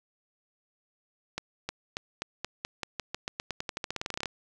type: accelerating click train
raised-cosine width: 0.2 ms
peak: -15 dBFS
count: 26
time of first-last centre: 1.38-4.257 s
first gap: 310 ms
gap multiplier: 0.9
effects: none